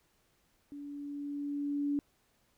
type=tone with level ramp; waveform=sine; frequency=287 Hz; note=D4; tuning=40 cents flat; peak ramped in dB=-42 to -28 dBFS; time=0.72-1.99 s; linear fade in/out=0 ms; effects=pink hiss -72 dBFS RMS until 2.57 s